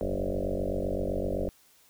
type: tone with frequency modulation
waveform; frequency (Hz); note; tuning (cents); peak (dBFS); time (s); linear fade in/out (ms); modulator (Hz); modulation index
sine; 293; D4; -4; -27; 0.01-1.49; 0; 47.8; 6.7
effects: white hiss -61 dBFS RMS until 1.89 s